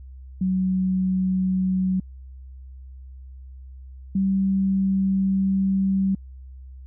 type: tone pair in turn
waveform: sine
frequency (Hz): 186.7 / 192.84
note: F#3 / G3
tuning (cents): +16 / -28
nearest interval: minor second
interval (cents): 56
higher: second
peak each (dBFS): -19 / -18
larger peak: second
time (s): 0.41-2 / 4.15-6.15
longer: second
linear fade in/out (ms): 5
effects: added 65 Hz sine -38 dBFS peak until 6.86 s